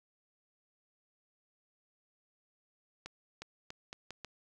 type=accelerating click train; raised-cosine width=0.2 ms; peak=-26 dBFS; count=6; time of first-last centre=3.06-4.247 s; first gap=360 ms; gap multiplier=0.79; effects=none